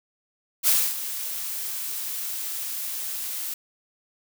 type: noise with ADSR envelope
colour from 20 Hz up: blue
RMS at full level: -18 dBFS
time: 0.63-3.54 s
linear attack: 46 ms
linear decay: 260 ms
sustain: -13 dB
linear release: 4 ms
effects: none